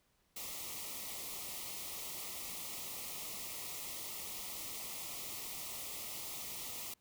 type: band-stop noise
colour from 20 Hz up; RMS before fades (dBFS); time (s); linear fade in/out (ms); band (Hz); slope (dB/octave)
white; -44; 0.36-6.94; 5; 1300 to 1900; 96
effects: pink hiss -75 dBFS RMS until 7 s